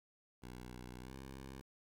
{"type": "tone with pitch glide", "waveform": "10% pulse", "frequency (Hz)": [61.74, 66.55], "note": ["B1", "C2"], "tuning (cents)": [0, 30], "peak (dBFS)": -40, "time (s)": [0.42, 1.62], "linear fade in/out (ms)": 20, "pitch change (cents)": 130, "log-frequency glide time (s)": [1, 1.15], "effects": ["11-bit"]}